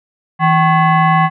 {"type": "tone with frequency modulation", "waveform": "sine", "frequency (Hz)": 163, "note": "E3", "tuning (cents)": -19, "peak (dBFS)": -8, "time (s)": [0.39, 1.3], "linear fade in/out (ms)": 50, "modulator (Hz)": 931, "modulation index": 1.4, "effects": []}